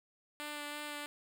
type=tone with vibrato; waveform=5% pulse; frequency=294.8 Hz; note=D4; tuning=7 cents sharp; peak=-29 dBFS; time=0.4-1.06 s; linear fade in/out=0 ms; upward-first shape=sine; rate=3 Hz; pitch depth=13 cents each way; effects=none